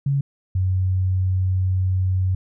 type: tone pair in turn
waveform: sine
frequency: 139.3 / 93.17 Hz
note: C#3 / F#2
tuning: +9 / +13 cents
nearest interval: perfect fifth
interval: 696 cents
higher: first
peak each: -17 dBFS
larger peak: neither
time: 0.06-0.21 / 0.55-2.35 s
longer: second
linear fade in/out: 5 ms
effects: none